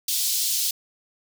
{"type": "high-pass noise", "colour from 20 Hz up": "pink", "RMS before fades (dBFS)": -24, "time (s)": [0.08, 0.71], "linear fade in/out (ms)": 5, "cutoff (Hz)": 3900, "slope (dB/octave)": 24, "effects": []}